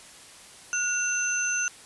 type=tone cluster; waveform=sine; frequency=1446 / 2727 / 6160 Hz; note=F#6 / F7 / G8; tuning=-40 / -42 / -31 cents; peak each=-28 / -33 / -27 dBFS; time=0.73-1.68 s; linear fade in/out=0 ms; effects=white hiss -48 dBFS RMS until 1.85 s + resampled to 24000 Hz